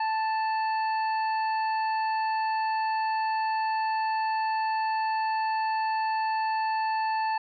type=harmonic tone; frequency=880 Hz; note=A5; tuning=in tune; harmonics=1 / 2 / 3 / 5; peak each=-25 / -36 / -40 / -43 dBFS; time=0-7.38 s; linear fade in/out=5 ms; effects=none